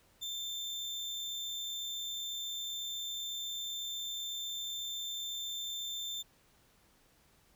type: tone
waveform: 35% pulse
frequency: 3566 Hz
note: A7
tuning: 22 cents sharp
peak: -35 dBFS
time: 0.21-6.23 s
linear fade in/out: 20 ms
effects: pink hiss -67 dBFS RMS until 7.55 s